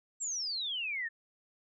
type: exponential sweep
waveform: sine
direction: down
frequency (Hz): 7680 to 1760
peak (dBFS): -33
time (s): 0.2-1.09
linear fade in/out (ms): 20
effects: none